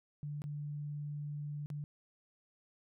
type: tone with dropouts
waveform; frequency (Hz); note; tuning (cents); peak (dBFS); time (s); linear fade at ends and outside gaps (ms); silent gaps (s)
sine; 146.9; D3; +1; -38; 0.23-1.84; 0; 0.419-0.44 / 1.66-1.702
effects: none